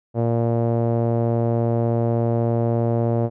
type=tone with low-pass filter; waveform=sawtooth; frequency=116.54 Hz; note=A#2; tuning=in tune; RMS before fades=-20 dBFS; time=0.14-3.3 s; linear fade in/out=50 ms; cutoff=600 Hz; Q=2.3; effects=none